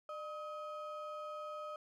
triangle ring-modulated tone, 936 Hz, A#5, 7 cents sharp, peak -37 dBFS, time 0.09-1.76 s, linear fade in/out 2 ms, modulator 333 Hz, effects none

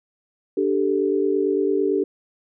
sine chord, D suspended fourth, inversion none, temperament just, 293.7 / 391.6 / 440.5 Hz, D4 / G4 / A4, 0 / -2 / +2 cents, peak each -24 / -20 / -24 dBFS, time 0.57-2.04 s, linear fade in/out 5 ms, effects none

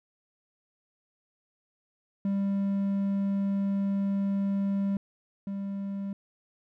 triangle tone pair in turn, 197.7 / 197.7 Hz, G3 / G3, +15 / +15 cents, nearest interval unison, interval 0 cents, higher neither, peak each -23 / -29 dBFS, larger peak first, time 2.25-4.97 / 5.47-6.13 s, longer first, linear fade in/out 2 ms, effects none

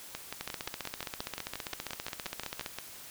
two click trains, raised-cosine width 0.2 ms, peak -18 / -19 dBFS, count 35 / 16, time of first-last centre 0.41-2.662 / 0.15-2.786 s, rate 15.1 / 5.69 Hz, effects white hiss -48 dBFS RMS until 3.1 s

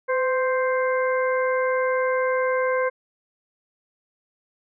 harmonic tone with a mistuned harmonic, 523.3 Hz, C5, in tune, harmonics 1 / 2 / 3 / 4, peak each -21 / -27 / -29 / -32 dBFS, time 0.08-2.9 s, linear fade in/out 20 ms, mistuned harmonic 1, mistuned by -41 cents, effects none

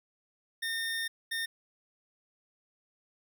25% pulse tone bursts at uneven times, 1824 Hz, A#6, 38 cents flat, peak -28 dBFS, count 2, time 0.62-1.08 / 1.31-1.46 s, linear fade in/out 10 ms, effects none

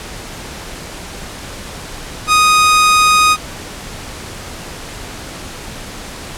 sawtooth tone, 1244.5 Hz, D#6, in tune, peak -4 dBFS, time 2.27-3.37 s, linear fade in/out 50 ms, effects pink hiss -29 dBFS RMS until 6.37 s + low-pass 10000 Hz 12 dB/octave

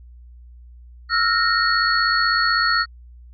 sine tone cluster, 1323 / 1419 / 1852 / 4379 Hz, E6 / F6 / A#6 / C#8, +6 / +27 / -12 / -22 cents, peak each -21 dBFS, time 1.09-2.86 s, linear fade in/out 50 ms, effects added 60 Hz sine -40 dBFS peak until 3.33 s + MP3 64 kbps

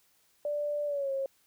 sine tone with pitch glide, 587.3 to 541.7 Hz, D5 to C#5, 0 to -40 cents, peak -29 dBFS, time 0.45-1.26 s, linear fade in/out 2 ms, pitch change -140 cents, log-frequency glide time 0.86-1.11 s, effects white hiss -68 dBFS RMS until 1.46 s

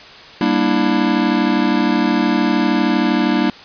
square chord, E half-diminished seventh, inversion first, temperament just, 197.78 / 237.3 / 296.7 / 329.6 Hz, G3 / Bb3 / D4 / E4, +16 / +31 / +18 / 0 cents, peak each -21 / -19 / -19 / -21 dBFS, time 0.41-3.5 s, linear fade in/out 2 ms, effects white hiss -38 dBFS RMS until 3.64 s + resampled to 11025 Hz

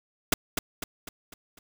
pink noise with echo, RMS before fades -21 dBFS, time 0.32-0.34 s, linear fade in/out 5 ms, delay 250 ms, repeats 5, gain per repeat -6 dB, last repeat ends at 1.59 s, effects none

